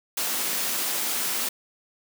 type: high-pass noise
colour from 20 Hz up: white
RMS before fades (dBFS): -27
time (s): 0.17-1.49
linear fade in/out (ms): 5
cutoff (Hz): 180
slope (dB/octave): 24
effects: none